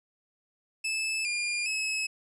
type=tone with pitch steps; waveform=sawtooth; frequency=2618 / 2409 / 2579 Hz; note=E7 / D7 / E7; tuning=-13 / +43 / -39 cents; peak=-25 dBFS; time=0.84-2.07 s; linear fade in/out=10 ms; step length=410 ms; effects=resampled to 24000 Hz